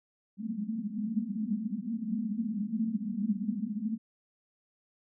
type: band-pass noise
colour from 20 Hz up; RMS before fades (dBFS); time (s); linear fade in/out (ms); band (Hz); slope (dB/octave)
white; -33; 0.37-3.98; 50; 200 to 230; 96
effects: none